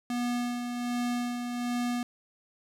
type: tone with tremolo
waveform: square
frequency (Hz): 242.7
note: B3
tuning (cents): -30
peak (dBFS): -28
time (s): 0.1-2.03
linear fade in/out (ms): 2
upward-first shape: sine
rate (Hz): 1.3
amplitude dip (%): 45
effects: low-pass 12000 Hz 12 dB/octave + 10-bit